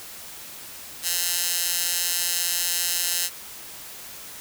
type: tone with high-pass filter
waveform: 15% pulse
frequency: 174.61 Hz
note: F3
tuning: in tune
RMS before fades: -25 dBFS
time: 1.02-3.3 s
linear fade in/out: 50 ms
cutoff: 5000 Hz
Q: 0.57
effects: white hiss -40 dBFS RMS until 4.4 s